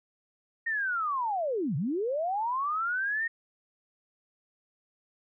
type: linear two-way sweep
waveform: sine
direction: down then up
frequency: 1864.7 to 123.47 to 1864.7 Hz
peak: -27 dBFS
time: 0.66-3.28 s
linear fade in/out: 10 ms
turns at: 1.76 s
effects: none